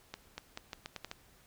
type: accelerating click train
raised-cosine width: 0.2 ms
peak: -23 dBFS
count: 8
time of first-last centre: 0.14-1.114 s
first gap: 240 ms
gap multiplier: 0.81
effects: pink hiss -63 dBFS RMS until 1.46 s